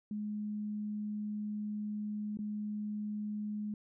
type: tone with dropouts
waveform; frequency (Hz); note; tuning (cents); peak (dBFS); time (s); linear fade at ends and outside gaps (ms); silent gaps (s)
sine; 210; G#3; +19; -35; 0.11-3.74; 2; 2.372-2.389
effects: none